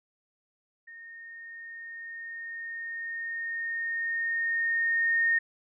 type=tone with level ramp; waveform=sine; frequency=1841 Hz; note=A#6; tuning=22 cents flat; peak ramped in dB=-44 to -21 dBFS; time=0.87-5.39 s; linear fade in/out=10 ms; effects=none